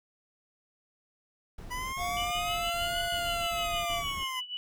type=noise bursts; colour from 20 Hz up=brown; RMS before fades=-42 dBFS; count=7; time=1.58-4.24 s; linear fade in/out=5 ms; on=350 ms; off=35 ms
type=linear two-way sweep; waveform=25% pulse; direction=up then down; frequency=980 to 1474 to 1010 Hz; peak=-30 dBFS; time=1.7-4.41 s; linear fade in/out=20 ms; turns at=3.04 s
type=tone with pitch glide; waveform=square; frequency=707 to 689.7 Hz; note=F5 to F5; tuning=+21 to -22 cents; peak=-33 dBFS; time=1.97-4.04 s; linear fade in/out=50 ms; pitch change=-43 cents; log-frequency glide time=2.38-2.73 s
type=tone with tremolo; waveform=sine; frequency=2960 Hz; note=F#7; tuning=in tune; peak=-32 dBFS; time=2.17-4.57 s; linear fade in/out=0 ms; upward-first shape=sine; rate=6.4 Hz; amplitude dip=80%
effects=none